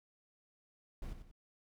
brown noise with echo, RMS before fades -42 dBFS, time 1.02-1.13 s, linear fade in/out 2 ms, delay 92 ms, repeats 2, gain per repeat -8 dB, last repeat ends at 1.314 s, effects none

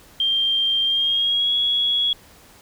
sine tone with pitch glide, 3177 to 3345 Hz, G7 to G#7, +23 to +12 cents, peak -17 dBFS, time 0.2-2.13 s, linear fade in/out 2 ms, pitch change +89 cents, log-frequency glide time 0.84-1.55 s, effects pink hiss -49 dBFS RMS until 2.61 s

